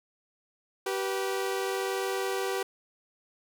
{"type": "tone pair together", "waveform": "sawtooth", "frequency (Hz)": [386.6, 487.6], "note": ["G4", "B4"], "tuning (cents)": [-24, -22], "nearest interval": "major third", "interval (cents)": 402, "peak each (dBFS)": [-26, -30], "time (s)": [0.86, 2.63], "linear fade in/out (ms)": 5, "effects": []}